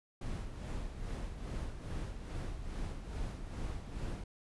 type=noise with tremolo; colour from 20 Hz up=brown; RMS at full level=-38 dBFS; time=0.21-4.24 s; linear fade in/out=5 ms; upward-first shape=sine; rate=2.4 Hz; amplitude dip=55%; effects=resampled to 24000 Hz